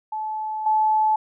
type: tone with level steps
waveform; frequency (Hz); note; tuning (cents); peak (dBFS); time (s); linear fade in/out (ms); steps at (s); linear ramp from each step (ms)
sine; 865; A5; -30; -25 / -16; 0.12-1.16; 5; 0.66; 5
effects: none